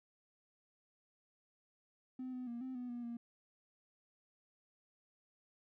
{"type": "tone with pitch steps", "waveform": "triangle", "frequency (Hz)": [256.3, 252.1, 236.6, 259.5, 247.2, 240.7, 235.6], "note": ["C4", "B3", "A#3", "C4", "B3", "B3", "A#3"], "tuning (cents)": [-36, 36, 26, -14, 2, -44, 19], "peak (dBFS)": -38, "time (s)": [2.19, 3.17], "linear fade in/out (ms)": 5, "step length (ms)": 140, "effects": ["tanh soft clip ceiling -37 dBFS"]}